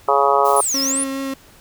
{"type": "harmonic tone", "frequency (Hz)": 139.7, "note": "C#3", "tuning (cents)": 14, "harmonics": [3, 4, 5, 6, 7, 8, 9], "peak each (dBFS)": [-20, -20, -20, -20, -20, -20, -20], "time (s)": [0.08, 0.61], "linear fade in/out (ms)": 5}
{"type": "noise", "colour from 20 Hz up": "blue", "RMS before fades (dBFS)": -32, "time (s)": [0.44, 0.93], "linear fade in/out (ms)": 20}
{"type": "exponential two-way sweep", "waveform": "sine", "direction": "down then up", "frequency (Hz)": [10860, 4978, 10310], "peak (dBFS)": -18, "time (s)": [0.56, 1.04], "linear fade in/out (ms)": 5, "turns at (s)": 0.8}
{"type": "tone with vibrato", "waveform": "35% pulse", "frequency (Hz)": 270.5, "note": "C#4", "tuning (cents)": -42, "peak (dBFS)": -21, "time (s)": [0.74, 1.34], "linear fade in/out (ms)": 5, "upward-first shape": "triangle", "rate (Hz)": 4.8, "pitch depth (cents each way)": 11}
{"effects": ["pink hiss -48 dBFS RMS until 1.6 s"]}